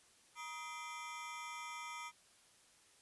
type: ring-modulated tone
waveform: 25% pulse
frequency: 1105 Hz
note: C#6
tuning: 6 cents flat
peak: -38 dBFS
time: 0.35-2.12 s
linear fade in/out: 50 ms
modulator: 153 Hz
effects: white hiss -67 dBFS RMS until 3.01 s + resampled to 24000 Hz